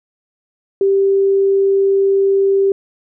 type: tone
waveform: sine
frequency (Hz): 392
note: G4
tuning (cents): 0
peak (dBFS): -10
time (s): 0.81-2.72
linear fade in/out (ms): 2
effects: none